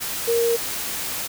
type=tone in noise; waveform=sine; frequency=466.2 Hz; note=A#4; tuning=in tune; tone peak=-17 dBFS; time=0.27-0.57 s; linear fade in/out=20 ms; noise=white; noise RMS=-28 dBFS; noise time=0-1.28 s; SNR=+8 dB; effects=none